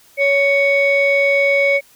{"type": "tone pair together", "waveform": "sine", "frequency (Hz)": [560, 2228], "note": ["C#5", "C#7"], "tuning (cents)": [18, 8], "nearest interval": "2 octaves", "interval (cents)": 2390, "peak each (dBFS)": -13, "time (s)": [0.17, 1.81], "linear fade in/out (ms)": 50, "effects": ["tanh soft clip ceiling -7 dBFS", "white hiss -50 dBFS RMS until 1.95 s"]}